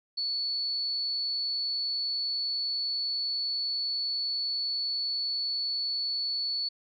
sine tone, 4435 Hz, C#8, in tune, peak -28 dBFS, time 0.17-6.69 s, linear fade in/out 10 ms, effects none

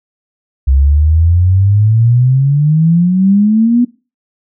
sine exponential sweep, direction up, 65.41 to 246.9 Hz, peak -6 dBFS, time 0.67-3.85 s, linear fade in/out 10 ms, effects noise-tail reverb RT60 0.3 s tail -18 dB re dry

